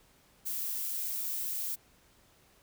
violet noise, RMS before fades -35 dBFS, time 0.45-1.76 s, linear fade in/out 20 ms, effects pink hiss -64 dBFS RMS until 2.62 s

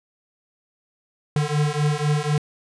square beating tone pair, 146.83 / 150.83 Hz, D3 / D3, 0 / +47 cents, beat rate 4 Hz, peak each -23 dBFS, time 1.36-2.38 s, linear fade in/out 2 ms, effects resampled to 22050 Hz

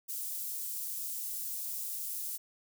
white high-pass noise, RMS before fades -38 dBFS, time 0.08-2.38 s, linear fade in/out 20 ms, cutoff 8600 Hz, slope 12 dB/octave, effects none

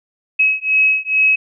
sine beating tone pair, 2559 / 2561.3 Hz, D#7 / D#7, +48 / +50 cents, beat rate 2.3 Hz, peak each -15 dBFS, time 0.39-1.36 s, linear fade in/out 10 ms, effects none

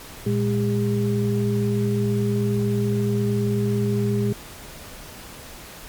sine tone cluster, 116.8 / 205.7 / 403.8 Hz, A#2 / G#3 / G#4, +4 / -16 / -49 cents, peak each -22 / -23 / -25 dBFS, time 0.26-4.33 s, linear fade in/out 5 ms, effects pink hiss -40 dBFS RMS until 5.88 s + MP3 96 kbps

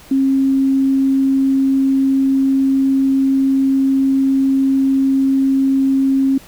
sine tone, 269.3 Hz, C#4, 50 cents flat, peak -11 dBFS, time 0.11-6.38 s, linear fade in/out 5 ms, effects pink hiss -42 dBFS RMS until 6.47 s

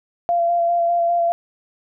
sine tone with vibrato, 687 Hz, F5, 29 cents flat, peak -15 dBFS, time 0.29-1.32 s, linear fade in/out 0 ms, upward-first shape square, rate 5 Hz, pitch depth 14 cents each way, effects none

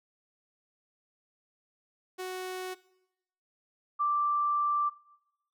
sawtooth / sine tone pair in turn, 370 / 1174.7 Hz, F#4 / D6, 0 / 0 cents, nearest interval octave + minor sixth, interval 2000 cents, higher second, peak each -31 / -25 dBFS, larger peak second, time 2.18-2.75 / 3.99-4.9 s, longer second, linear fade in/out 20 ms, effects noise-tail reverb RT60 0.9 s tail -20 dB re dry

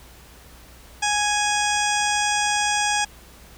harmonic tone, 830.6 Hz, G#5, in tune, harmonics 1 / 2 / 3 / 4 / 6 / 7 / 8 / 9 / 10, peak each -23 / -26 / -28 / -29 / -31 / -31 / -32 / -33 / -33 dBFS, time 1.02-3.05 s, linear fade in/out 10 ms, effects added 60 Hz sine -48 dBFS peak until 3.57 s + pink hiss -48 dBFS RMS until 3.57 s

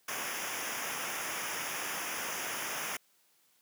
pink noise with comb filter, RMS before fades -37 dBFS, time 0.08-2.97 s, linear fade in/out 5 ms, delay 0.24 ms, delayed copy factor -0.85, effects white hiss -69 dBFS RMS until 3.61 s + high-pass 150 Hz 12 dB/octave

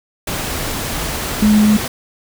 sine tone in noise, 211.7 Hz, G#3, 33 cents sharp, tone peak -8 dBFS, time 1.42-1.77 s, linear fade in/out 5 ms, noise pink, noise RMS -22 dBFS, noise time 0.27-1.88 s, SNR +11 dB, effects none

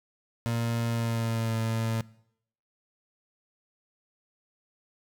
30% pulse tone with pitch glide, 116.54 to 112.7 Hz, A#2 to A2, 0 to +42 cents, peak -24 dBFS, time 0.46-2.01 s, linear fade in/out 0 ms, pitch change -58 cents, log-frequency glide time 0.89-1.57 s, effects noise-tail reverb RT60 0.7 s tail -21 dB re dry

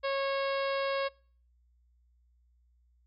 harmonic tone, 548 Hz, C#5, 20 cents flat, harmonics 1 / 2 / 3 / 4 / 5 / 6 / 7 / 8 / 9, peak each -30 / -36 / -40 / -42 / -44 / -46 / -47 / -48 / -49 dBFS, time 0.03-1.09 s, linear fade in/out 20 ms, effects noise-tail reverb RT60 0.5 s tail -26 dB re dry + added 60 Hz sine -64 dBFS peak until 3.06 s

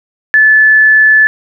sine tone, 1736 Hz, A6, 24 cents flat, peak -3 dBFS, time 0.34-1.27 s, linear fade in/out 0 ms, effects none

